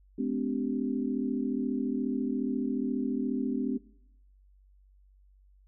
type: tone cluster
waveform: sine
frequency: 211.6 / 254 / 288.4 / 388.5 Hz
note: G#3 / B3 / D4 / G4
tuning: +33 / +49 / -31 / -16 cents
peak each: -34 / -30 / -34 / -38 dBFS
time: 0.18-3.78 s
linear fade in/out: 10 ms
effects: noise-tail reverb RT60 0.8 s tail -21 dB re dry + added 48 Hz sine -57 dBFS peak until 5.67 s